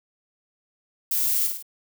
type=noise with echo; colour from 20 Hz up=violet; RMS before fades=-24 dBFS; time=1.11-1.47 s; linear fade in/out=5 ms; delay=52 ms; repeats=3; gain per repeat=-5 dB; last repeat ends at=1.626 s; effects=none